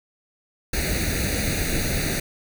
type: noise with comb filter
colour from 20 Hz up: pink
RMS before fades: -24 dBFS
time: 0.73-2.2 s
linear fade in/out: 5 ms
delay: 0.47 ms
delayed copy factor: +0.9
effects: none